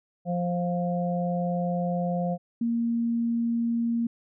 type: harmonic tone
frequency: 175.8 Hz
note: F3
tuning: 12 cents sharp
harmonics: 1 / 3 / 4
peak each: -26 / -31 / -32 dBFS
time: 0.25-2.38 s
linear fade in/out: 50 ms
type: tone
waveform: sine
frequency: 233.1 Hz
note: A#3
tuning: in tune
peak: -23 dBFS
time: 2.61-4.07 s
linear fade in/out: 5 ms
effects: none